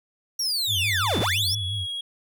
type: linear two-way sweep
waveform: 40% pulse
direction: down then up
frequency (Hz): 5720 to 66.9 to 5720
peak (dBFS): -22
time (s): 0.39-1.55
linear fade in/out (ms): 5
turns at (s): 1.2
type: tone with vibrato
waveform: sine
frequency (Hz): 98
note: G2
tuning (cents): 0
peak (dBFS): -28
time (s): 0.67-1.87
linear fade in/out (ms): 50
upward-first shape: sine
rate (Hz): 5.8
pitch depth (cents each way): 140
type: tone with pitch glide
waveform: triangle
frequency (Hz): 3520 to 3303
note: A7 to G#7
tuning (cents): 0 to -10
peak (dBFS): -27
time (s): 0.7-2.01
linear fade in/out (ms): 5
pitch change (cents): -110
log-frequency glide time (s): 1.16-1.85
effects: none